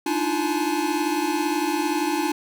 square tone cluster, 296.2 / 314 / 346.7 / 850 Hz, D4 / D#4 / F4 / G#5, +15 / +16 / -13 / +40 cents, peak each -28 dBFS, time 0.06-2.32 s, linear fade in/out 5 ms, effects none

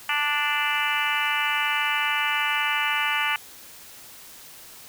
harmonic tone, 293.7 Hz, D4, in tune, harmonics 3 / 4 / 5 / 6 / 7 / 8 / 9 / 10, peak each -30 / -30 / -30 / -30 / -30 / -30 / -30 / -30 dBFS, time 0.09-3.36 s, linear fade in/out 2 ms, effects white hiss -45 dBFS RMS until 4.88 s

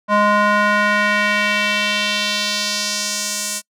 square tone with band-pass filter sweep, 207.7 Hz, G#3, in tune, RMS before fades -18 dBFS, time 0.08-3.62 s, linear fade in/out 50 ms, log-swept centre 1000 to 8300 Hz, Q 1.7, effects noise-tail reverb RT60 0.1 s tail -25 dB re dry

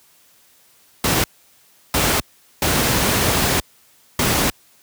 pink noise bursts at uneven times, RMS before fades -17 dBFS, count 4, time 1.04-1.24 / 1.94-2.2 / 2.62-3.6 / 4.19-4.5 s, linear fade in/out 2 ms, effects white hiss -54 dBFS RMS until 4.82 s + high-pass 60 Hz 12 dB/octave

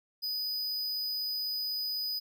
square tone, 4978 Hz, D#8, in tune, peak -32 dBFS, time 0.22-2.2 s, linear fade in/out 20 ms, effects none

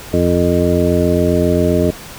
harmonic tone, 87.5 Hz, F2, 4 cents sharp, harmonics 1 / 2 / 3 / 4 / 5 / 7, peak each -18 / -18 / -18 / -18 / -18 / -18 dBFS, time 0.13-1.91 s, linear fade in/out 10 ms, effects pink hiss -33 dBFS RMS until 2.18 s

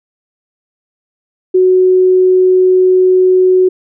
sine tone, 370 Hz, F#4, in tune, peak -5 dBFS, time 1.54-3.69 s, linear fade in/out 10 ms, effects none

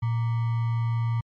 sine tone with sample-and-hold, 115.7 Hz, A#2, 13 cents flat, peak -22 dBFS, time 0.02-1.21 s, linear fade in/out 10 ms, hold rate 1050 Hz, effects low-pass 2000 Hz 12 dB/octave + MP3 64 kbps

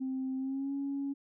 sine tone with pitch glide, 262.5 to 278.1 Hz, C4 to C#4, +6 to +6 cents, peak -31 dBFS, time 0-1.14 s, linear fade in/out 20 ms, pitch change +100 cents, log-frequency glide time 0.37-0.73 s, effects tanh soft clip ceiling -28 dBFS

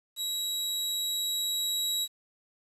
sawtooth tone with level ramp, 3868 Hz, B7, 37 cents flat, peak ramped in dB -27 to -24 dBFS, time 0.16-2.08 s, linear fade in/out 50 ms, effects resampled to 32000 Hz + 9-bit

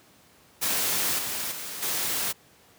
white noise with level steps, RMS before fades -26 / -31 / -36 / -28 dBFS, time 0.61-2.33 s, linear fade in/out 20 ms, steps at 1.18 / 1.51 / 1.82 s, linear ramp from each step 10 ms, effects pink hiss -57 dBFS RMS until 2.78 s + high-pass 100 Hz 12 dB/octave

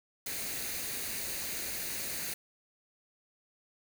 white noise with comb filter, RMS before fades -37 dBFS, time 0.26-2.34 s, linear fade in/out 5 ms, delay 0.46 ms, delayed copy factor +0.5, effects none

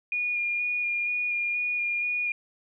sine tone with vibrato, 2433 Hz, D#7, 39 cents flat, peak -25 dBFS, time 0.12-2.32 s, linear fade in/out 2 ms, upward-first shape square, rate 2.1 Hz, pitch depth 12 cents each way, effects none

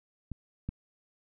clicks, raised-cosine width 5 ms, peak -25 / -21 dBFS, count 2, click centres 0.317 / 0.69 s, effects none

